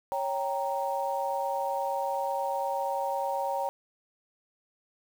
sine chord, G diminished, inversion second, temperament equal, 554.4 / 784 / 932.3 Hz, Db5 / G5 / Bb5, 0 / 0 / 0 cents, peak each -32 dBFS, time 0.12-3.69 s, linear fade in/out 0 ms, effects 8-bit

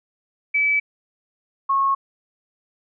sine tone pair in turn, 2299 / 1092.8 Hz, D7 / C#6, -37 / -25 cents, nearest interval octave + minor second, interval 1288 cents, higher first, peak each -16 dBFS, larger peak neither, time 0.54-0.8 / 1.69-1.95 s, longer neither, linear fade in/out 10 ms, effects none

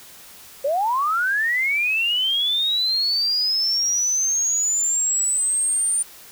sine linear sweep, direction up, 527 to 9110 Hz, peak -18 dBFS, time 0.64-6.03 s, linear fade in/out 10 ms, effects white hiss -44 dBFS RMS until 6.31 s

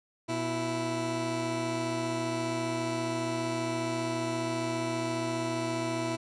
20% pulse tone pair together, 121.48 / 329.6 Hz, B2 / E4, -28 / 0 cents, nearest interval octave + perfect fourth, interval 1728 cents, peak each -30 / -26 dBFS, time 0.28-6.17 s, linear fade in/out 20 ms, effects resampled to 22050 Hz

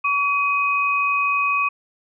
sine tone pair together, 1132 / 2512 Hz, C#6 / D#7, +36 / +16 cents, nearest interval octave + major second, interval 1380 cents, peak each -20 dBFS, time 0.04-1.69 s, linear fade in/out 10 ms, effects none

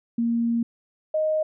sine tone pair in turn, 233.1 / 622.3 Hz, A#3 / D#5, 0 / 0 cents, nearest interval octave + perfect fourth, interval 1700 cents, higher second, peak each -20 dBFS, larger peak neither, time 0.18-0.63 / 1.14-1.43 s, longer first, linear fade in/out 5 ms, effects none

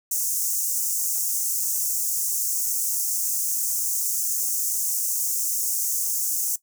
pink high-pass noise, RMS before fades -25 dBFS, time 0.11-6.56 s, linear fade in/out 5 ms, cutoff 6100 Hz, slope 48 dB/octave, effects noise-tail reverb RT60 0.1 s tail -17 dB re dry

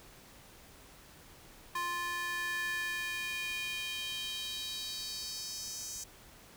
square tone with high-pass filter sweep, 349.2 Hz, F4, in tune, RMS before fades -38 dBFS, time 1.75-6.04 s, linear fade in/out 5 ms, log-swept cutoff 1200 to 6400 Hz, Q 3.4, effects pink hiss -56 dBFS RMS until 6.56 s

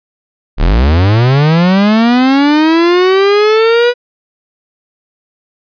45% pulse linear sweep, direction up, 31.05 to 491.1 Hz, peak -6 dBFS, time 0.57-3.94 s, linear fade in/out 50 ms, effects resampled to 11025 Hz

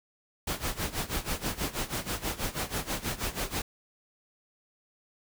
pink noise with tremolo, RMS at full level -30 dBFS, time 0.47-3.62 s, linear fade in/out 5 ms, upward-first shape sine, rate 6.2 Hz, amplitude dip 85%, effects none

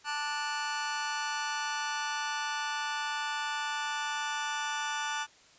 sawtooth chord, D major, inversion second, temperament just, 881 / 1174.7 / 1468.3 Hz, A5 / D6 / F#6, +2 / 0 / -14 cents, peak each -31 / -35 / -32 dBFS, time 0.04-5.27 s, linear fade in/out 50 ms, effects white hiss -59 dBFS RMS until 5.58 s + resampled to 16000 Hz

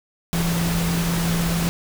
sine tone in noise, 168.9 Hz, E3, 42 cents sharp, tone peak -20 dBFS, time 0.33-1.69 s, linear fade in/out 0 ms, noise pink, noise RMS -26 dBFS, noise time 0.33-1.69 s, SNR +3 dB, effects none

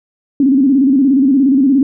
sine tone with vibrato, 270 Hz, C#4, 45 cents flat, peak -7 dBFS, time 0.4-1.83 s, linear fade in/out 2 ms, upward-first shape square, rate 17 Hz, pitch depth 88 cents each way, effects none

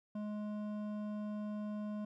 sine tone with hard clipping, 210 Hz, G#3, 19 cents sharp, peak -40 dBFS, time 0.15-2.05 s, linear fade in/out 5 ms, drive 10 dB, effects none

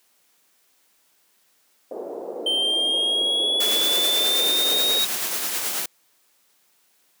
pink band-pass noise, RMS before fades -33 dBFS, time 1.91-4.99 s, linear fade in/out 5 ms, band 350 to 610 Hz, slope 24 dB/octave
triangle exponential sweep, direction up, 3117 to 3787 Hz, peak -18 dBFS, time 2.46-5.05 s, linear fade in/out 5 ms
white noise with tremolo, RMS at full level -25 dBFS, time 3.6-5.86 s, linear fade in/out 5 ms, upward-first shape sine, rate 9.3 Hz, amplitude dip 30%
effects white hiss -63 dBFS RMS until 7.2 s + high-pass 200 Hz 12 dB/octave

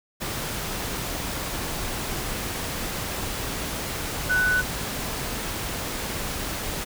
sine tone in noise, 1490 Hz, F#6, 12 cents sharp, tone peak -19 dBFS, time 4.29-4.62 s, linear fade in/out 20 ms, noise pink, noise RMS -30 dBFS, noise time 0.2-6.85 s, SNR +8 dB, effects none

